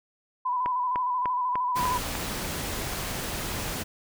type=tone with vibrato; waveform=sine; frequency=997 Hz; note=B5; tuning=16 cents sharp; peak=-24 dBFS; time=0.45-1.98 s; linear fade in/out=10 ms; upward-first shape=square; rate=13 Hz; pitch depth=32 cents each way
type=click train; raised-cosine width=0.5 ms; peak=-16 dBFS; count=6; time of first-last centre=0.66-2.153 s; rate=3.35 Hz
type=noise; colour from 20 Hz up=pink; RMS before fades=-32 dBFS; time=1.75-3.84 s; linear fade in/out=20 ms
effects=none